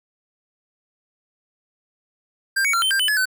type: tone with pitch steps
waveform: square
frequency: 1587 / 2244 / 1371 / 3095 / 1587 / 3014 / 1703 / 1517 Hz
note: G6 / C#7 / F6 / G7 / G6 / F#7 / G#6 / F#6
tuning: +21 / +21 / -32 / -23 / +21 / +31 / +43 / +43 cents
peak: -18 dBFS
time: 2.56-3.256 s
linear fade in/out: 10 ms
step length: 87 ms
effects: none